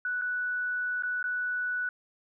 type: tone with dropouts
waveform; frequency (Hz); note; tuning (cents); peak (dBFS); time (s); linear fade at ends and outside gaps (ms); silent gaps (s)
sine; 1480; F#6; 0; -28; 0.05-1.89; 2; 0.214-0.219 / 1.024-1.034 / 1.228-1.24
effects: none